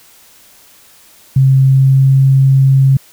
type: tone with pitch glide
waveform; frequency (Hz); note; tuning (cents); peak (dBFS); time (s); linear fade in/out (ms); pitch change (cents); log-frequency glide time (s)
sine; 133.7 to 134.79; C3 to C#3; +38 to -48; -5; 1.36-2.97; 5; +14; 1.65-2.17
effects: white hiss -44 dBFS RMS until 3.12 s